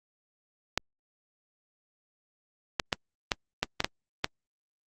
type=clicks; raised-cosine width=0.2 ms; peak=-7 dBFS; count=8; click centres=0.776 / 2.798 / 2.928 / 3.318 / 3.63 / 3.804 / 3.845 / 4.244 s; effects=Opus 48 kbps